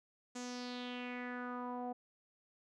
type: tone with low-pass filter sweep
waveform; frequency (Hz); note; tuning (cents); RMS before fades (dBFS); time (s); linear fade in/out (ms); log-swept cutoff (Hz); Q
sawtooth; 246.9; B3; 0; -43; 0.35-1.93; 10; 7200 to 710; 3.9
effects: none